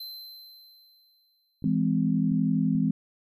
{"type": "tone with exponential decay", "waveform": "square", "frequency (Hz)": 4086, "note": "C8", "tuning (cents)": -42, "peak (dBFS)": -36, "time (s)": [0, 1.75], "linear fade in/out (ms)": 5, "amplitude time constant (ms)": 380}
{"type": "clicks", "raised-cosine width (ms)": 5, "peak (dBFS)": -35, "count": 4, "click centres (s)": [1.624, 1.675, 2.318, 2.752]}
{"type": "chord", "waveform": "sine", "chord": "E augmented", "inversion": "none", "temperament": "just", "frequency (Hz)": [164.81, 206, 257.5], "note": ["E3", "G#3", "B#3"], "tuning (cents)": [0, -14, -28], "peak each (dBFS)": -26, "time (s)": [1.64, 2.91], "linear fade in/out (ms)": 2}
{"effects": []}